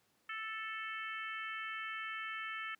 harmonic tone, 440 Hz, A4, in tune, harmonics 3 / 4 / 5 / 6 / 7, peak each -44 / -44 / -46 / -49 / -51 dBFS, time 0.29-2.75 s, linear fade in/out 5 ms, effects pink hiss -74 dBFS RMS until 2.79 s + high-pass 150 Hz 12 dB/octave

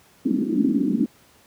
pink band-pass noise, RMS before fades -21 dBFS, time 0.25-1.06 s, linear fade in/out 2 ms, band 200 to 320 Hz, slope 48 dB/octave, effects pink hiss -55 dBFS RMS until 1.46 s + high-pass 80 Hz 12 dB/octave

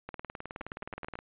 two click trains, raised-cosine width 0.5 ms, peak -24 / -24 dBFS, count 6 / 22, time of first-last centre 0.61-1.155 / 0.09-1.189 s, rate 9.18 / 19.1 Hz, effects resampled to 8000 Hz

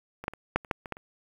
clicks, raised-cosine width 0.5 ms, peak -24 / -12 / -27 / -8 / -30 / -11 / -24 / -17 / -30 dBFS, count 9, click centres 0.24 / 0.281 / 0.336 / 0.56 / 0.648 / 0.712 / 0.858 / 0.923 / 0.969 s, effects 8-bit

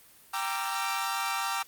sawtooth chord, E half-diminished seventh, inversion first, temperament equal with one note detuned, 784 / 932.3 / 1174.7 / 1349.3 Hz, G5 / Bb5 / D6 / E6, 0 / 0 / 0 / +40 cents, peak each -31 dBFS, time 0.33-1.63 s, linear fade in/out 10 ms, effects white hiss -56 dBFS RMS until 1.67 s + Opus 32 kbps

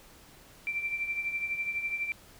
sine tone with tremolo, 2349 Hz, D7, in tune, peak -27 dBFS, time 0.67-2.12 s, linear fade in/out 0 ms, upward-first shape triangle, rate 12 Hz, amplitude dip 70%, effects pink hiss -55 dBFS RMS until 2.39 s

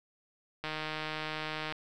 click train, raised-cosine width 0.3 ms, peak -20 dBFS, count 169, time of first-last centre 0.64-1.724 s, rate 155 Hz, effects none

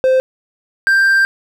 triangle tone pair in turn, 520 / 1579.1 Hz, C5 / G6, -11 / +12 cents, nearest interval octave + perfect fifth, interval 1923 cents, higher second, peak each -7 dBFS, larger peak neither, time 0.04-0.2 / 0.87-1.25 s, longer second, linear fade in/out 0 ms, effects none

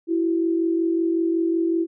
sine tone pair together, 332 / 377.4 Hz, E4 / F#4, +12 / +34 cents, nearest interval major second, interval 222 cents, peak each -19 / -27 dBFS, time 0.07-1.87 s, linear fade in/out 50 ms, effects none

